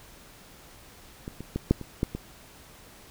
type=clicks; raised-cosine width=3 ms; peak=-22 / -24 / -15 / -6 / -24 / -11 / -19 dBFS; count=7; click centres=1.279 / 1.406 / 1.56 / 1.71 / 1.813 / 2.031 / 2.15 s; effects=pink hiss -51 dBFS RMS until 3.1 s